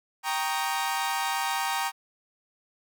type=chord; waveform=sawtooth; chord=Eb dominant seventh; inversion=first; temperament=equal; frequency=784 / 932.3 / 1108.7 / 1244.5 Hz; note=G5 / Bb5 / Db6 / Eb6; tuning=0 / 0 / 0 / 0 cents; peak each=-27 / -26 / -32 / -32 dBFS; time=0.23-1.92 s; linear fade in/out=50 ms; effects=none